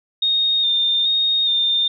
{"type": "tone with vibrato", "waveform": "sine", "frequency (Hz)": 3665, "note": "A#7", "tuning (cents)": -30, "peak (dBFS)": -15, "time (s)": [0.22, 1.88], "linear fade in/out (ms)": 5, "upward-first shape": "square", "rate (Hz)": 1.2, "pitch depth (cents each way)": 23, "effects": []}